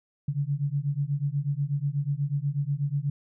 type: beating tone pair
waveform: sine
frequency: 138.59 / 146.79 Hz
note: C#3 / D3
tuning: 0 / 0 cents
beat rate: 8.2 Hz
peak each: -28 dBFS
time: 0.28-3.1 s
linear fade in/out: 5 ms
effects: none